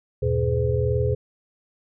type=tone cluster; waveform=sine; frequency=79.3 / 98.2 / 121.1 / 421.5 / 507 Hz; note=D#2 / G2 / B2 / G#4 / B4; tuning=+33 / +4 / -34 / +26 / +45 cents; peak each=-26 / -31 / -23 / -25 / -27 dBFS; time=0.22-1.15 s; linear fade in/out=10 ms; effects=none